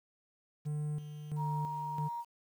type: tone with tremolo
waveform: triangle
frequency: 149.8 Hz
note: D3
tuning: 35 cents sharp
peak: -31 dBFS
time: 0.65-2.09 s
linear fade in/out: 20 ms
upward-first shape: square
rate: 1.5 Hz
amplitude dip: 65%
type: tone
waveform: sine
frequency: 942 Hz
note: A#5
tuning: 18 cents sharp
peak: -36 dBFS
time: 1.36-2.25 s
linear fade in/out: 50 ms
effects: 10-bit